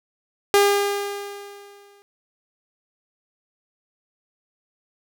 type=tone with exponential decay; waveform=sawtooth; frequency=403.8 Hz; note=G#4; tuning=49 cents flat; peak=-8 dBFS; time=0.54-2.02 s; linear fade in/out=0 ms; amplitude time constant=320 ms; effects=none